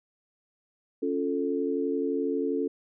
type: chord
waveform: sine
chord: Db augmented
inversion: none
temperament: equal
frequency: 277.2 / 349.2 / 440 Hz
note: Db4 / F4 / A4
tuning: 0 / 0 / 0 cents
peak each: -29 / -32 / -29 dBFS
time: 1.02-2.68 s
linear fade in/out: 10 ms
effects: none